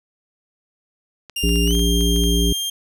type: clicks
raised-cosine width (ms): 0.2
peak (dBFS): -21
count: 10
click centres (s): 1.297 / 1.492 / 1.558 / 1.676 / 1.708 / 1.751 / 1.794 / 2.009 / 2.162 / 2.238
type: tone with pitch glide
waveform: sawtooth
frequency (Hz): 2800 to 3198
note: F7 to G7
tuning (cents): +4 to +34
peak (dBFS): -19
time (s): 1.36-2.7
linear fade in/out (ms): 5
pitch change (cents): +230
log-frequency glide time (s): 1.66-1.74
type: harmonic tone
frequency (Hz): 57.6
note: A#1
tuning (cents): -20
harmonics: 1 / 3 / 5 / 7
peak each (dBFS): -17 / -22 / -24 / -25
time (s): 1.43-2.53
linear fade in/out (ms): 5
effects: none